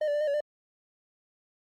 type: tone with pitch steps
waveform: triangle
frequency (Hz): 612 / 582 / 591 / 610 / 567 / 596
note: D#5 / D5 / D5 / D#5 / C#5 / D5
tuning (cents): -29 / -16 / +11 / -34 / +39 / +25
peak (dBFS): -23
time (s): 0.01-0.406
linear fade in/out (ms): 5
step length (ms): 66
effects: Opus 32 kbps